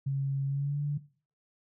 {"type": "tone with pitch glide", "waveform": "sine", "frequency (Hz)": [137.3, 145.46], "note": ["C#3", "D3"], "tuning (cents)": [-16, -16], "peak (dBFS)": -27, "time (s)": [0.06, 0.98], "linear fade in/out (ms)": 10, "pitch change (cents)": 100, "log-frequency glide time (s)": [0.46, 0.82], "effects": ["noise-tail reverb RT60 0.4 s tail -17 dB re dry"]}